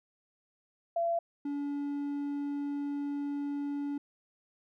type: tone pair in turn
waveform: sine / triangle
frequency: 678 / 285.9 Hz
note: E5 / D4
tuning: +49 / -46 cents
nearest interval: octave + minor third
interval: 1495 cents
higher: first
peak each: -27 / -30 dBFS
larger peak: first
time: 0.96-1.19 / 1.45-3.98 s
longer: second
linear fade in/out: 5 ms
effects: none